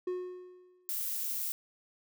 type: tone with exponential decay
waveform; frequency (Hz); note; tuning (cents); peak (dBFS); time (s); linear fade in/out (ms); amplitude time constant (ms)
triangle; 363.3; F#4; -32; -28; 0.07-0.95; 5; 190
type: noise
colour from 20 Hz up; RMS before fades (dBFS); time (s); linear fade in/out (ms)
violet; -35; 0.89-1.52; 0
effects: none